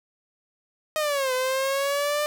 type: linear two-way sweep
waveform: sawtooth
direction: down then up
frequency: 627 to 507 to 599 Hz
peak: -19 dBFS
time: 0.96-2.26 s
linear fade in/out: 0 ms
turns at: 1.33 s
effects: none

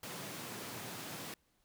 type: high-pass noise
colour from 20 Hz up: pink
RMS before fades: -45 dBFS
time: 0.03-1.34 s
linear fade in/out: 2 ms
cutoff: 110 Hz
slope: 48 dB/octave
effects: pink hiss -75 dBFS RMS until 1.64 s

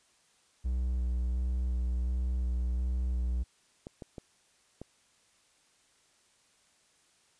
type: tone with vibrato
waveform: triangle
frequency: 61.74 Hz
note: B1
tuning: in tune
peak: -26 dBFS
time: 0.64-3.44 s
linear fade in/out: 20 ms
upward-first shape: square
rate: 1.4 Hz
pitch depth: 17 cents each way
type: clicks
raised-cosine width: 2 ms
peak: -28 dBFS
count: 4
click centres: 3.869 / 4.022 / 4.182 / 4.816 s
effects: white hiss -67 dBFS RMS until 7.39 s + resampled to 22050 Hz

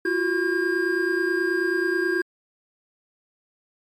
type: tone cluster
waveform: triangle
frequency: 340.5 / 369.8 / 1612 Hz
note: F4 / F#4 / G6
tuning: -44 / -1 / +48 cents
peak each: -23 dBFS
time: 0.05-2.22 s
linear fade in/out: 5 ms
effects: MP3 96 kbps

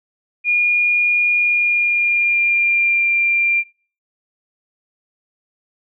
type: tone with pitch glide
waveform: sine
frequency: 2430 to 2380 Hz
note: D#7 to D7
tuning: -42 to +22 cents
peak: -13 dBFS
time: 0.44-3.64 s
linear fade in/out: 50 ms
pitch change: -36 cents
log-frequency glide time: 1.34-3.11 s
effects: noise-tail reverb RT60 0.4 s tail -24 dB re dry

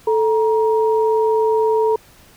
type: tone pair together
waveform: sine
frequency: 439.3 / 943.8 Hz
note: A4 / A#5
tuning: -3 / +21 cents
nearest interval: octave + minor second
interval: 1324 cents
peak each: -14 / -20 dBFS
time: 0.07-1.96 s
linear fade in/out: 5 ms
effects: pink hiss -48 dBFS RMS until 2.36 s

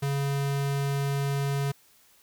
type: tone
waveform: square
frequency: 139.8 Hz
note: C#3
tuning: 15 cents sharp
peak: -26 dBFS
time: 0.02-1.72 s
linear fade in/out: 10 ms
effects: white hiss -60 dBFS RMS until 2.22 s

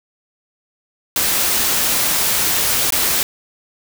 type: noise with dropouts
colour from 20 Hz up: white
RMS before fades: -17 dBFS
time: 1.16-3.23 s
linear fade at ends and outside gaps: 1 ms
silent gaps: 2.905-2.923 s
effects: none

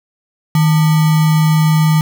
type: tone with sample-and-hold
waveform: sine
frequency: 156.6 Hz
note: D#3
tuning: 11 cents sharp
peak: -8 dBFS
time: 0.55-2.01 s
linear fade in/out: 2 ms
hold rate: 1050 Hz
effects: none

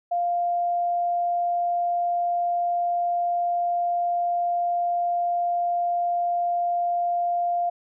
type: tone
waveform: sine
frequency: 698.5 Hz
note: F5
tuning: in tune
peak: -21 dBFS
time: 0.11-7.7 s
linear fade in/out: 10 ms
effects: none

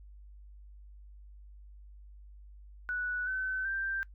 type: tone with pitch steps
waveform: sine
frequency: 1477 / 1523.8 / 1572.1 Hz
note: F#6 / G6 / G6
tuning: -3 / -49 / +5 cents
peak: -31 dBFS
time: 2.89-4.03 s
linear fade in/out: 0 ms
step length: 380 ms
effects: noise-tail reverb RT60 0.1 s tail -21 dB re dry + added 50 Hz sine -49 dBFS peak until 4.14 s

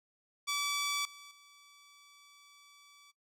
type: tone with level steps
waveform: 10% pulse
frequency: 1151 Hz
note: D6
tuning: 35 cents flat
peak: -23 / -42 / -49 dBFS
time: 0.47-3.12 s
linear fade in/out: 20 ms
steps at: 1.05 / 1.31 s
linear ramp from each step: 2 ms
effects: noise-tail reverb RT60 0.1 s tail -18 dB re dry + resampled to 32000 Hz

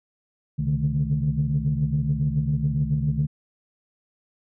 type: tone cluster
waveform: sine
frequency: 66.4 / 131.8 / 142.9 / 150.1 / 217.5 Hz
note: C2 / C3 / D3 / D3 / A3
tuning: +26 / +13 / -47 / +38 / -20 cents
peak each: -31 / -30 / -25 / -23 / -30 dBFS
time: 0.58-3.27 s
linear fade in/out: 20 ms
effects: tanh soft clip ceiling -12 dBFS

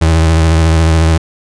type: tone with vibrato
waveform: 35% pulse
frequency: 80.9 Hz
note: E2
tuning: 32 cents flat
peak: -5 dBFS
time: 0.01-1.18 s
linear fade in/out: 10 ms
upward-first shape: triangle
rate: 14 Hz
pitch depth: 50 cents each way
effects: resampled to 22050 Hz

